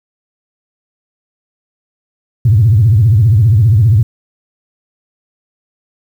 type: tone with vibrato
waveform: sine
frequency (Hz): 108.7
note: A2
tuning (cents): -21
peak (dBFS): -4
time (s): 2.45-4.03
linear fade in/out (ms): 5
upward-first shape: triangle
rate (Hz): 15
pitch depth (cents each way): 300
effects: tanh soft clip ceiling 0 dBFS + 7-bit